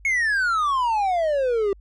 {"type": "exponential sweep", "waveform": "triangle", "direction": "down", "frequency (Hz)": [2217, 387], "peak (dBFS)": -17, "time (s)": [0.05, 1.73], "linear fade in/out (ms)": 2, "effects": ["added 50 Hz sine -45 dBFS peak until 1.8 s", "resampled to 24000 Hz"]}